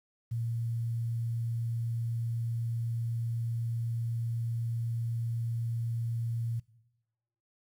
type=tone with quantisation; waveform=sine; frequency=116 Hz; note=A#2; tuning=8 cents flat; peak=-30 dBFS; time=0.31-6.6 s; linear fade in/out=10 ms; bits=10; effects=noise-tail reverb RT60 1.0 s tail -21 dB re dry